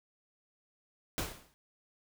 pink noise with exponential decay, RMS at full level -32 dBFS, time 1.18-1.54 s, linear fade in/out 0 ms, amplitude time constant 77 ms, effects none

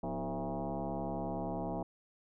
sine tone with frequency modulation, 246.9 Hz, B3, in tune, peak -34 dBFS, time 0.03-1.83 s, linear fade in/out 5 ms, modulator 141 Hz, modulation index 4.4, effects none

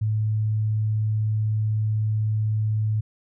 sine tone, 108 Hz, A2, 32 cents flat, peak -20 dBFS, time 0.01-3.01 s, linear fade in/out 10 ms, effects none

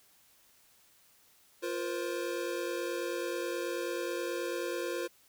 square chord, F suspended fourth, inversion none, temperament equal with one note detuned, 349.2 / 474 / 523.3 Hz, F4 / Bb4 / C5, 0 / +29 / 0 cents, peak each -37 / -39 / -39 dBFS, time 1.62-5.08 s, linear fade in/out 20 ms, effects white hiss -64 dBFS RMS until 5.28 s

